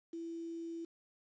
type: tone with quantisation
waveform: sine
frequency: 332.9 Hz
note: E4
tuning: 17 cents sharp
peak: -40 dBFS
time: 0.13-0.85 s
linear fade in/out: 5 ms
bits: 10
effects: resampled to 16000 Hz